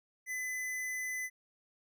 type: tone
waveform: square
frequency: 2013 Hz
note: B6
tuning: 33 cents sharp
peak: -36 dBFS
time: 0.26-1.3 s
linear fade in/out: 50 ms
effects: none